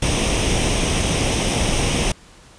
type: noise with comb filter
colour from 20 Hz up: pink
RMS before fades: -19 dBFS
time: 0.02-2.12 s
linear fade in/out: 5 ms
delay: 0.34 ms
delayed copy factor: +0.55
effects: pink hiss -47 dBFS RMS until 2.58 s + resampled to 22050 Hz